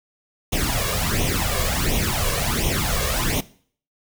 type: noise with flanger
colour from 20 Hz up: pink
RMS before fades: -22 dBFS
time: 0.52-3.41 s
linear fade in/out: 10 ms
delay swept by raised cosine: 0.32 to 1.82 ms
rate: 1.4 Hz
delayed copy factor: +0.75
effects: noise-tail reverb RT60 0.5 s tail -19 dB re dry